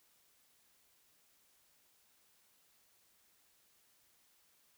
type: silence
effects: white hiss -71 dBFS RMS until 4.77 s